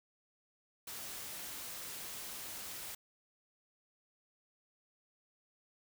white noise, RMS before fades -45 dBFS, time 0.87-2.95 s, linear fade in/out 5 ms, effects none

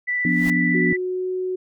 sine tone with vibrato, 1975.5 Hz, B6, in tune, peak -20 dBFS, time 0.07-0.97 s, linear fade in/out 20 ms, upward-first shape sine, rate 16 Hz, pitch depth 11 cents each way
pink noise with exponential growth, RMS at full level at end -31 dBFS, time 0.21-0.5 s, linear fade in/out 1 ms, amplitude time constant 63 ms
sine chord, B diminished, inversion second, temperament equal, 174.61 / 246.9 / 293.7 Hz, F3 / B3 / D4, 0 / 0 / 0 cents, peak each -22 / -22 / -24 dBFS, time 0.25-0.93 s, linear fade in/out 2 ms
sine tone with pitch glide, 365.9 to 369.5 Hz, F#4 to F#4, -19 to -2 cents, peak -22 dBFS, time 0.74-1.56 s, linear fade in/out 10 ms, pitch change +17 cents, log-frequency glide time 1-1.29 s
effects none

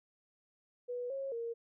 sine tone with pitch steps, 489.9 / 544 / 465 Hz, B4 / C#5 / A#4, -14 / -33 / -4 cents, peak -36 dBFS, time 0.88-1.54 s, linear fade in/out 20 ms, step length 220 ms, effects none

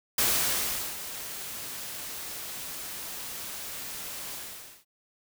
white noise with ADSR envelope, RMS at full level -24 dBFS, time 0.18-4.85 s, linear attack 4 ms, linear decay 770 ms, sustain -14 dB, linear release 520 ms, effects none

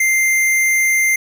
square tone, 2093 Hz, C7, in tune, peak -13 dBFS, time 0-1.16 s, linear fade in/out 5 ms, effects none

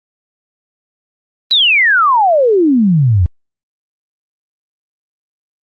sine exponential sweep, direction down, 4057 to 82.3 Hz, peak -7 dBFS, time 1.51-3.26 s, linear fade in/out 0 ms, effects Opus 24 kbps

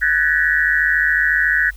sine tone cluster, 1494 / 1662 / 1756 / 1904 Hz, F#6 / G#6 / A6 / A#6, +16 / +1 / -4 / +36 cents, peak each -19 dBFS, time 0.01-1.71 s, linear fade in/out 20 ms, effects added 50 Hz sine -34 dBFS peak until 1.76 s + white hiss -50 dBFS RMS until 1.76 s

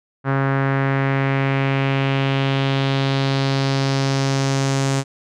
sawtooth tone with low-pass filter sweep, 136.2 Hz, C#3, 30 cents flat, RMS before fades -19 dBFS, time 0.24-5.04 s, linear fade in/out 50 ms, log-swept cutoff 1500 to 7400 Hz, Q 2.3, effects none

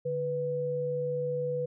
sine tone pair together, 146.84 / 493.9 Hz, D3 / B4, 0 / 0 cents, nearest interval octave + major sixth, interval 2100 cents, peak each -36 / -29 dBFS, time 0.05-1.66 s, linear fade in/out 10 ms, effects none

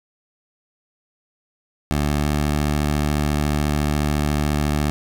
15% pulse tone with pitch glide, 73.42 to 74.1 Hz, D2 to D2, 0 to +16 cents, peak -12 dBFS, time 1.91-4.9 s, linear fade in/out 0 ms, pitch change +16 cents, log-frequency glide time 2.19-2.27 s, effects none

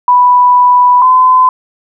sine tone pair in turn, 987.8 / 1019.1 Hz, B5 / C6, 0 / -46 cents, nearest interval minor second, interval 54 cents, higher second, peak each -3 dBFS, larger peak neither, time 0.08-1.02 / 1.02-1.49 s, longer first, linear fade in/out 2 ms, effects none

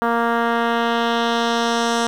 10% pulse tone with low-pass filter sweep, 233.1 Hz, A#3, in tune, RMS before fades -19 dBFS, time 0.02-2.07 s, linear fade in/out 0 ms, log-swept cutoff 1400 to 7300 Hz, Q 1.3, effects 7-bit

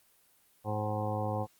harmonic tone with a mistuned harmonic, 105.7 Hz, G#2, 31 cents sharp, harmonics 1 / 2 / 3 / 4 / 5 / 7 / 8 / 9 / 10, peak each -34 / -40 / -42 / -44 / -36 / -37 / -41 / -44 / -44 dBFS, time 0.64-1.47 s, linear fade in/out 50 ms, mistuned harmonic 7, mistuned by +27 cents, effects white hiss -66 dBFS RMS until 1.59 s + Opus 32 kbps

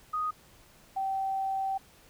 sine tone pair in turn, 1244.5 / 773.8 Hz, D#6 / G5, 0 / -23 cents, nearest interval minor sixth, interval 823 cents, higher first, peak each -28 dBFS, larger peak neither, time 0.13-0.31 / 0.96-1.78 s, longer second, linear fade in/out 10 ms, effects pink hiss -58 dBFS RMS until 2.09 s

